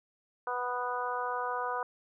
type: harmonic tone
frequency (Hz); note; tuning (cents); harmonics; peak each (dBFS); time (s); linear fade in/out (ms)
246.9; B3; 0; 2 / 3 / 4 / 5 / 6; -38 / -38 / -35 / -37 / -40; 0.47-1.83; 2
effects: none